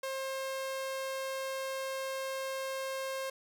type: tone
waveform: sawtooth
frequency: 533 Hz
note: C5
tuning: 32 cents sharp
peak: -31 dBFS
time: 0.03-3.3 s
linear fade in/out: 5 ms
effects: none